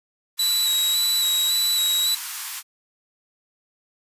white high-pass noise, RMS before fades -31 dBFS, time 0.37-2.63 s, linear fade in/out 50 ms, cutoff 880 Hz, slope 48 dB/octave
sawtooth tone with vibrato, 3900 Hz, B7, 23 cents flat, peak -16 dBFS, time 0.39-2.15 s, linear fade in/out 5 ms, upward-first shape square, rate 1.8 Hz, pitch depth 25 cents each way
effects resampled to 32000 Hz

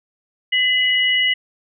sine tone pair together, 2019 / 2921 Hz, B6 / F#7, +38 / -23 cents, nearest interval tritone, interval 639 cents, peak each -17 dBFS, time 0.52-1.34 s, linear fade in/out 10 ms, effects none

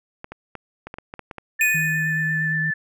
clicks, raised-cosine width 0.5 ms, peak -19 dBFS, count 10, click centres 0.244 / 0.32 / 0.553 / 0.87 / 0.941 / 0.985 / 1.139 / 1.193 / 1.312 / 1.383 s
sine tone with vibrato, 1760 Hz, A6, in tune, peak -21 dBFS, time 1.59-2.74 s, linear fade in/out 10 ms, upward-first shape sine, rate 8.6 Hz, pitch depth 18 cents each way
square tone with exponential decay, 2483 Hz, D#7, 4 cents flat, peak -16 dBFS, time 1.61-2.53 s, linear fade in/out 1 ms, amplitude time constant 200 ms
sine tone, 157.9 Hz, D#3, 26 cents sharp, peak -25 dBFS, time 1.74-2.71 s, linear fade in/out 10 ms
effects none

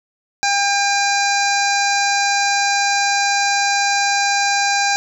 harmonic tone, 802 Hz, G5, 39 cents sharp, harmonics 1 / 2 / 3 / 5 / 6 / 7 / 8 / 9, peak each -18 / -21 / -23 / -25 / -26 / -26 / -27 / -28 dBFS, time 0.43-4.96 s, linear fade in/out 0 ms, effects 8-bit

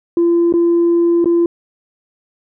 sine tone with dropouts, 341.4 Hz, F4, 39 cents flat, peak -8 dBFS, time 0.17-1.46 s, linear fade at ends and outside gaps 2 ms, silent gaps 0.525-0.538 / 1.244-1.257 s, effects tanh soft clip ceiling -7 dBFS

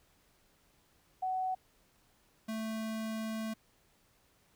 sine / square tone pair in turn, 748 / 220.7 Hz, F#5 / A3, +19 / +5 cents, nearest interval octave + major sixth, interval 2114 cents, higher first, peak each -31 / -36 dBFS, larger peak first, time 1.22-1.55 / 2.48-3.54 s, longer second, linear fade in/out 10 ms, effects pink hiss -69 dBFS RMS until 4.55 s

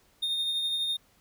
triangle tone with tremolo, 3670 Hz, A#7, 28 cents flat, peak -24 dBFS, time 0.22-0.97 s, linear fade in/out 10 ms, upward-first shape triangle, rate 12 Hz, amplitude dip 35%, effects pink hiss -64 dBFS RMS until 1.2 s

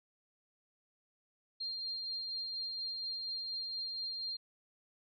sine tone with tremolo, 4196 Hz, C8, 4 cents sharp, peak -36 dBFS, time 1.6-4.37 s, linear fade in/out 10 ms, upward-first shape sine, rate 4.2 Hz, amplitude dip 25%, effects none

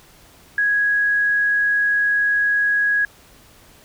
sine tone, 1661.2 Hz, G#6, in tune, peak -15 dBFS, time 0.58-3.05 s, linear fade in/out 2 ms, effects pink hiss -49 dBFS RMS until 3.84 s

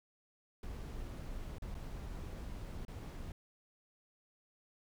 brown noise with dropouts, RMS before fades -44 dBFS, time 0.63-3.32 s, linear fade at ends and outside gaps 2 ms, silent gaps 1.584-1.621 / 1.744-1.75 / 2.851-2.881 s, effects none

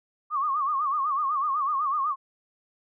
sine tone with vibrato, 1151 Hz, D6, 35 cents flat, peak -23 dBFS, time 0.3-2.16 s, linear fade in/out 50 ms, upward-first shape sine, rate 8 Hz, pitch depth 130 cents each way, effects none

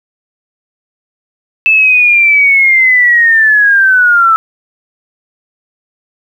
sine linear sweep, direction down, 2637 to 1308 Hz, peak -4 dBFS, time 1.66-4.36 s, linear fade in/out 0 ms, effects 7-bit

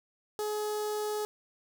sawtooth tone with notch filter, 422.5 Hz, G#4, 30 cents sharp, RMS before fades -33 dBFS, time 0.39-1.25 s, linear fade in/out 0 ms, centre 2300 Hz, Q 0.77, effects none

